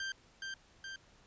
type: tone with echo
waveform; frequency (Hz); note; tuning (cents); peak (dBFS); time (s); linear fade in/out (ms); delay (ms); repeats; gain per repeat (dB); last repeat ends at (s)
sawtooth; 1574; G6; +7; -33; 0-0.12; 2; 420; 2; -3; 0.96
effects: pink hiss -64 dBFS RMS until 1.26 s + resampled to 16000 Hz